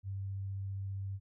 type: tone with vibrato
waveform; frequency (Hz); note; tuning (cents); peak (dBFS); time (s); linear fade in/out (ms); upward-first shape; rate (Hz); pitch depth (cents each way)
sine; 97.6; G2; -7; -36; 0.03-1.2; 50; triangle; 15; 9
effects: none